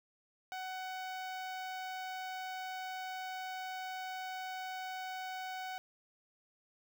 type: tone with notch filter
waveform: sawtooth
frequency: 748 Hz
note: F#5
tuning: 19 cents sharp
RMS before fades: -42 dBFS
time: 0.52-5.78 s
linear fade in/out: 0 ms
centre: 9800 Hz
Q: 0.66
effects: none